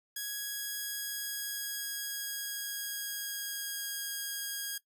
5% pulse tone with pitch glide, 1661.2 to 1635.5 Hz, G#6 to G#6, 0 to -27 cents, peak -25 dBFS, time 0.16-4.78 s, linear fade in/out 5 ms, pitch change -27 cents, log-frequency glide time 0.3-3.98 s, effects noise-tail reverb RT60 0.1 s tail -18 dB re dry

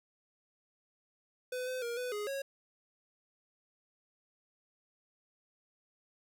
square tone with pitch steps, 503 / 511 / 472.1 / 498.2 / 416.6 / 549 Hz, B4 / C5 / A#4 / B4 / G#4 / C#5, +32 / -41 / +22 / +15 / +5 / -17 cents, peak -36 dBFS, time 1.52-2.42 s, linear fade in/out 5 ms, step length 150 ms, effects none

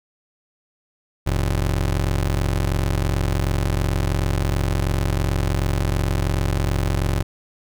30% pulse ring-modulated tone, 69.3 Hz, C#2, in tune, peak -13 dBFS, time 1.26-7.23 s, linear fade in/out 10 ms, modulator 21.4 Hz, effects none

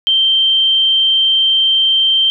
sine tone, 3136 Hz, G7, in tune, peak -9 dBFS, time 0.07-2.3 s, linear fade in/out 0 ms, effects none

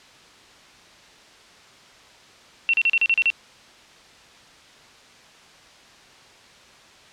sine tone bursts, 2717 Hz, F7, 48 cents flat, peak -15 dBFS, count 8, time 2.69-3.302 s, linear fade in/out 0 ms, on 45 ms, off 36 ms, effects white hiss -49 dBFS RMS until 7.12 s + low-pass 5000 Hz 12 dB/octave

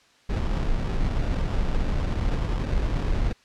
brown noise with sample-and-hold, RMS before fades -24 dBFS, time 0.29-3.33 s, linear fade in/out 10 ms, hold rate 2100 Hz, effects white hiss -58 dBFS RMS until 3.44 s + low-pass 5000 Hz 12 dB/octave

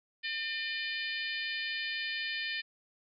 harmonic tone, 602 Hz, D5, 43 cents sharp, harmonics 3 / 4 / 5 / 6 / 7 / 8, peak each -37 / -39 / -41 / -43 / -44 / -45 dBFS, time 0.23-2.62 s, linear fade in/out 20 ms, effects none

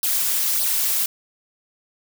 blue noise with flanger, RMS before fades -21 dBFS, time 0.03-1.06 s, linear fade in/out 2 ms, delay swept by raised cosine 0.21 to 6.01 ms, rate 1.7 Hz, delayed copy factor +0.75, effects none

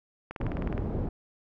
click train, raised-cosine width 0.5 ms, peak -22 dBFS, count 10, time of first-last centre 0.31-0.779 s, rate 19.2 Hz
pink low-pass noise, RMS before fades -31 dBFS, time 0.4-1.09 s, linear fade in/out 5 ms, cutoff 430 Hz, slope 12 dB/octave
effects none

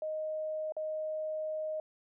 sine tone with dropouts, 622.3 Hz, D#5, in tune, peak -33 dBFS, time 0.02-1.8 s, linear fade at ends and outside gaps 2 ms, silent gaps 0.722-0.766 s, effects none

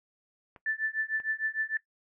clicks, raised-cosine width 0.5 ms, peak -34 dBFS, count 2, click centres 0.562 / 1.201 s
sine tone with tremolo, 1760 Hz, A6, in tune, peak -25 dBFS, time 0.66-1.77 s, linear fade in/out 2 ms, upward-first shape triangle, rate 6.6 Hz, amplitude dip 100%
effects noise-tail reverb RT60 0.1 s tail -17 dB re dry

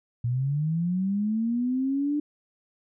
sine linear sweep, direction up, 116.54 to 298.4 Hz, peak -23 dBFS, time 0.24-2.2 s, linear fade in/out 5 ms, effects none

